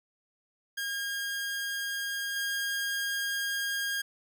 sawtooth tone with level steps, 1621 Hz, G#6, 42 cents flat, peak -28 / -26 dBFS, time 0.77-4.02 s, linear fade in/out 10 ms, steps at 2.36 s, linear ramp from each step 2 ms, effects none

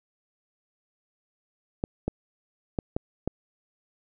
clicks, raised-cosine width 2 ms, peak -13 dBFS, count 5, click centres 1.839 / 2.08 / 2.788 / 2.965 / 3.276 s, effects none

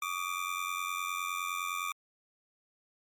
25% pulse ring-modulated tone, 1185 Hz, D6, 15 cents sharp, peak -26 dBFS, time 0.02-1.92 s, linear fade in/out 2 ms, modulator 44.9 Hz, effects MP3 64 kbps

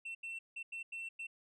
sine tone bursts at uneven times, 2697 Hz, E7, 39 cents sharp, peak -38 dBFS, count 6, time 0.05-0.15 / 0.23-0.39 / 0.56-0.63 / 0.72-0.83 / 0.92-1.09 / 1.19-1.27 s, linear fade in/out 10 ms, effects tanh soft clip ceiling -40 dBFS

